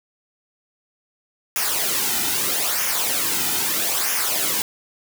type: noise with flanger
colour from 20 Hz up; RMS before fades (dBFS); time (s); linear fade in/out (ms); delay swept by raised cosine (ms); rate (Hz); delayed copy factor
white; -22; 1.56-4.62; 0; 0.24 to 1.84; 0.78; -0.65
effects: none